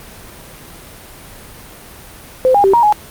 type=tone with pitch steps; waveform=sine; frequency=515 / 812 / 388.7 / 943 / 839 Hz; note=C5 / G#5 / G4 / A#5 / G#5; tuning=-28 / -39 / -15 / +20 / +17 cents; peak=-7 dBFS; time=2.45-2.925 s; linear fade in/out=0 ms; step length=95 ms; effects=pink hiss -36 dBFS RMS until 3.1 s + Opus 32 kbps